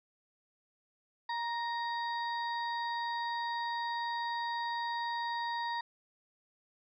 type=harmonic tone with a mistuned harmonic; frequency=942 Hz; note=A#5; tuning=18 cents sharp; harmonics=1 / 2 / 4 / 5; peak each=-34 / -40 / -46 / -48 dBFS; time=1.29-5.81 s; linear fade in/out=5 ms; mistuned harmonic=2; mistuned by=-23 cents; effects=none